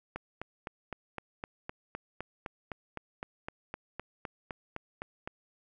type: click train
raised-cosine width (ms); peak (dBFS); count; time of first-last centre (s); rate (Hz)
0.5; -22; 21; 0.16-5.275; 3.91
effects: none